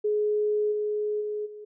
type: tone with level steps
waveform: sine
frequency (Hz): 420.8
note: G#4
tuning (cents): +23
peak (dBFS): -22 / -25 / -28 / -39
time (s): 0.04-1.65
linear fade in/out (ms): 10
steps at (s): 0.71 / 1.2 / 1.45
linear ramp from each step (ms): 20
effects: none